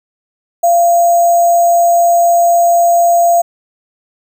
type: tone with sample-and-hold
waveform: sine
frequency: 687 Hz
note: F5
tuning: 29 cents flat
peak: -6 dBFS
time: 0.63-3.42 s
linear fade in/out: 10 ms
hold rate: 7350 Hz
effects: none